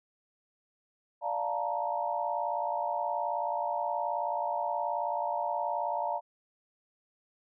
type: chord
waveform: sine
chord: Bb major seventh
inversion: first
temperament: equal with one note detuned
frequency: 587.3 / 698.5 / 880 / 938.8 Hz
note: D5 / F5 / A5 / Bb5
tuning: 0 / 0 / 0 / +12 cents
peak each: -36 / -34 / -35 / -34 dBFS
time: 1.21-6.21 s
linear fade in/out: 50 ms
effects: none